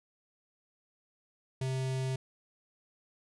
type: tone with notch filter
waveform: square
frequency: 131.2 Hz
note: C3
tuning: 5 cents sharp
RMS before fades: -33 dBFS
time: 1.61-2.16 s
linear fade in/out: 5 ms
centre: 1300 Hz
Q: 1.6
effects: resampled to 24000 Hz